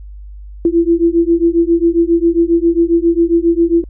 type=beating tone pair; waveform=sine; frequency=333.7 / 341.1 Hz; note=E4 / F4; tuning=+21 / -41 cents; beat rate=7.4 Hz; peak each=-12 dBFS; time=0.65-3.84 s; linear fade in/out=2 ms; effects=added 50 Hz sine -29 dBFS peak until 3.89 s